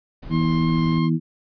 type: noise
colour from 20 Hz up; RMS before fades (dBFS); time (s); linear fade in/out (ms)
brown; -35; 0.22-0.99; 10
type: harmonic tone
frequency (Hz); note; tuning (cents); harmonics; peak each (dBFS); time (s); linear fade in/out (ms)
80.9; E2; -32; 2 / 3 / 4; -19 / -23 / -25; 0.29-1.2; 50
type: tone with vibrato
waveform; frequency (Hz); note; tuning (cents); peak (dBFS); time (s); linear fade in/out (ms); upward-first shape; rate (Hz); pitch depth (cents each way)
sawtooth; 1060; C6; +22; -25; 0.3-1.1; 50; triangle; 3.2; 9
effects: resampled to 11025 Hz